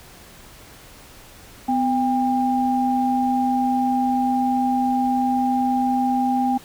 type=tone pair together; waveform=sine; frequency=252 / 800 Hz; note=B3 / G5; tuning=+35 / +35 cents; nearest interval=octave + minor sixth; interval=2000 cents; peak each=-20 dBFS; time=1.68-6.58 s; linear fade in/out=10 ms; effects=pink hiss -45 dBFS RMS until 6.64 s